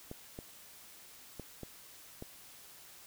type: clicks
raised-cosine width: 2 ms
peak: -29 dBFS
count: 5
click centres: 0.114 / 0.389 / 1.397 / 1.633 / 2.224 s
effects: white hiss -55 dBFS RMS until 3.06 s

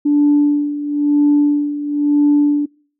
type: tone with tremolo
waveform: sine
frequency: 291.8 Hz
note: D4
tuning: 11 cents flat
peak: -7 dBFS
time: 0.05-2.66 s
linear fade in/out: 10 ms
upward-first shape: sine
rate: 1 Hz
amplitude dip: 75%
effects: noise-tail reverb RT60 0.5 s tail -26 dB re dry + tanh soft clip ceiling -5 dBFS

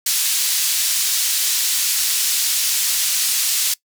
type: band-pass noise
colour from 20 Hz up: pink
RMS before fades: -19 dBFS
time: 0.06-3.74 s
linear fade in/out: 5 ms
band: 4300 to 16000 Hz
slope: 12 dB/octave
effects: noise-tail reverb RT60 0.1 s tail -21 dB re dry

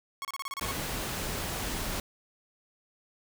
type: tone bursts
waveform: sawtooth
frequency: 1100 Hz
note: C#6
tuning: 14 cents flat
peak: -30 dBFS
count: 9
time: 0.22-0.712 s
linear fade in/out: 0 ms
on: 28 ms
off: 30 ms
type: noise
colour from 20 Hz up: pink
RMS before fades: -34 dBFS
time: 0.61-2 s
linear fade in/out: 2 ms
effects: none

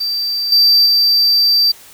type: tone with level steps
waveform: triangle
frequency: 4669 Hz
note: D8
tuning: 11 cents flat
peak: -15 / -6 / -8 dBFS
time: 0-1.72 s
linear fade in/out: 10 ms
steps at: 0.52 / 0.86 s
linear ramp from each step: 2 ms
effects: white hiss -41 dBFS RMS until 1.93 s

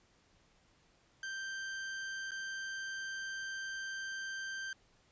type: tone with dropouts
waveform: 40% pulse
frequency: 1568 Hz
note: G6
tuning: in tune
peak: -38 dBFS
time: 1.23-4.73 s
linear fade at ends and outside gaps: 2 ms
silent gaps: 2.309-2.317 s
effects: pink hiss -69 dBFS RMS until 5.11 s + resampled to 16000 Hz

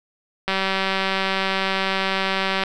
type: click train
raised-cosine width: 0.3 ms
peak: -6 dBFS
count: 415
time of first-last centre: 0.48-2.636 s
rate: 192 Hz
effects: none

